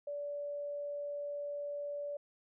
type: tone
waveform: sine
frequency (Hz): 578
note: D5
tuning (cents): -28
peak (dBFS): -37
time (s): 0.07-2.17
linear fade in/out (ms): 5
effects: none